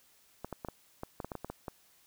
clicks, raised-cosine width 1 ms, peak -24 dBFS, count 12, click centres 0.446 / 0.527 / 0.648 / 0.686 / 1.034 / 1.202 / 1.246 / 1.318 / 1.353 / 1.446 / 1.5 / 1.682 s, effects white hiss -65 dBFS RMS until 2.06 s

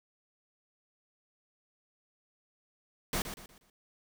pink noise with echo, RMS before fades -32 dBFS, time 3.13-3.22 s, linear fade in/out 2 ms, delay 120 ms, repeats 4, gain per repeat -9 dB, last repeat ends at 3.7 s, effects none

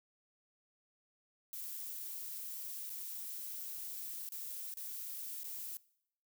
violet noise with dropouts, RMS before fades -44 dBFS, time 1.53-5.77 s, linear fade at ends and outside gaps 0 ms, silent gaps 2.895-2.902 / 4.29-4.32 / 4.739-4.771 / 5.433-5.443 s, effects noise-tail reverb RT60 0.7 s tail -21 dB re dry

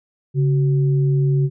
sine tone pair together, 140 / 373.8 Hz, C#3 / F#4, +18 / +18 cents, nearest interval octave + perfect fourth, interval 1700 cents, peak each -14 / -26 dBFS, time 0.34-1.5 s, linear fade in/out 50 ms, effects none

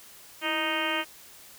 harmonic tone with a mistuned harmonic, 311.1 Hz, D#4, in tune, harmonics 1 / 2 / 3 / 4 / 5 / 6 / 7 / 8 / 9 / 10, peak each -35 / -35 / -35 / -35 / -35 / -35 / -35 / -35 / -35 / -35 dBFS, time 0.41-1.05 s, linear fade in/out 50 ms, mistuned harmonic 1, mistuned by +85 cents, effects white hiss -50 dBFS RMS until 1.58 s

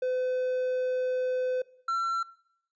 triangle tone pair in turn, 508 / 1352.7 Hz, B4 / E6, +49 / +44 cents, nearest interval octave + perfect fourth, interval 1695 cents, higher second, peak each -24 dBFS, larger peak neither, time 0.02-1.62 / 1.88-2.23 s, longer first, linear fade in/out 5 ms, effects noise-tail reverb RT60 0.7 s tail -21 dB re dry + resampled to 16000 Hz

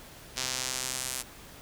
sawtooth tone with band-pass filter sweep, 129.2 Hz, C3, 21 cents flat, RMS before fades -34 dBFS, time 0.36-1.23 s, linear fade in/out 20 ms, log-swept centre 5600 to 9400 Hz, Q 1.3, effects pink hiss -49 dBFS RMS until 1.61 s

